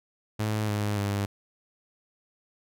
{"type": "tone with pitch steps", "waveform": "sawtooth", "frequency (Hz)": [107.4, 104.1, 100.9], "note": ["A2", "G#2", "G#2"], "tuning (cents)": [-41, 5, -49], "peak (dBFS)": -22, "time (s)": [0.39, 1.26], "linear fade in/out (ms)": 10, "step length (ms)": 290, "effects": []}